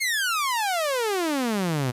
sawtooth exponential sweep, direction down, 2201 to 119.2 Hz, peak -19 dBFS, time 0-1.92 s, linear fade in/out 20 ms, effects resampled to 32000 Hz + 9-bit

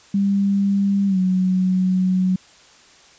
sine tone with pitch glide, 198.6 to 185.3 Hz, G3 to F#3, +23 to +3 cents, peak -15 dBFS, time 0.14-2.36 s, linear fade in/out 5 ms, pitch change -120 cents, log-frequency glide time 1.07-1.18 s, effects white hiss -49 dBFS RMS until 3.18 s + resampled to 16000 Hz

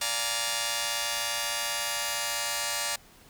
5% pulse chord, Bb dominant seventh, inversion first, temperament just, 582.7 / 699.2 / 839.1 / 932.3 Hz, D5 / F5 / Ab5 / Bb5, -14 / +2 / +18 / 0 cents, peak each -22 / -24 / -23 / -21 dBFS, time 0.01-2.96 s, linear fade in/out 5 ms, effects pink hiss -55 dBFS RMS until 3.29 s

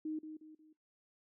sine tone with echo, 311.1 Hz, D#4, in tune, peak -36 dBFS, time 0.05-0.19 s, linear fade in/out 5 ms, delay 180 ms, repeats 3, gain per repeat -8 dB, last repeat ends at 0.73 s, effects noise-tail reverb RT60 0.2 s tail -22 dB re dry

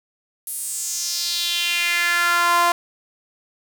sawtooth tone with high-pass filter sweep, 346.2 Hz, F4, 15 cents flat, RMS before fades -21 dBFS, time 0.47-2.72 s, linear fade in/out 2 ms, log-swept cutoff 11000 to 860 Hz, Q 3.2, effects 8-bit

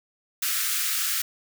white high-pass noise, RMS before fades -26 dBFS, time 0.42-1.22 s, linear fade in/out 5 ms, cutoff 1200 Hz, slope 96 dB/octave, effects none

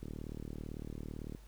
click train, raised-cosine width 3 ms, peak -30 dBFS, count 51, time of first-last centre 0.03-1.349 s, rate 37.9 Hz, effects added 48 Hz sine -52 dBFS peak until 1.47 s + pink hiss -64 dBFS RMS until 1.47 s

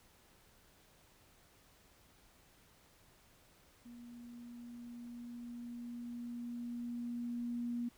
sine tone with level ramp, 239 Hz, A#3, 43 cents sharp, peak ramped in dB -50 to -35 dBFS, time 3.85-7.89 s, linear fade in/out 10 ms, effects pink hiss -66 dBFS RMS until 7.97 s

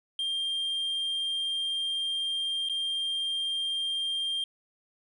sine tone with dropouts, 3192 Hz, G7, 31 cents sharp, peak -25 dBFS, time 0.19-4.44 s, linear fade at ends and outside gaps 2 ms, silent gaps 2.688-2.696 s, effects tanh soft clip ceiling -27 dBFS

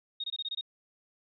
sine tone bursts, 3722 Hz, A#7, 3 cents flat, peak -32 dBFS, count 7, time 0.2-0.611 s, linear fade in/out 5 ms, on 39 ms, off 23 ms, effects none

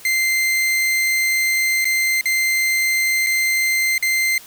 40% pulse tone with dropouts, 2084 Hz, C7, 7 cents flat, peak -15 dBFS, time 0.05-4.38 s, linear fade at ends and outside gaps 2 ms, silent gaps 1.845-1.853 / 2.211-2.256 / 3.264-3.268 / 3.98-4.025 s, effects white hiss -42 dBFS RMS until 4.46 s

